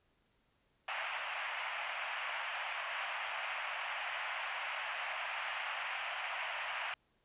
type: band-pass noise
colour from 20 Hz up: white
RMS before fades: -40 dBFS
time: 0.88-6.94 s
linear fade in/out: 2 ms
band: 640 to 2900 Hz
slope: 48 dB/octave
effects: pink hiss -75 dBFS RMS until 7.24 s + resampled to 8000 Hz